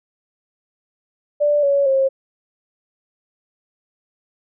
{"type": "tone with pitch steps", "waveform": "sine", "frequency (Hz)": [587.3, 561.4, 536.7], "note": ["D5", "C#5", "C5"], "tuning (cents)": [0, 22, 44], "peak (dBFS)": -13, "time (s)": [1.4, 2.09], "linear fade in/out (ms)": 20, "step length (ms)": 230, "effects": []}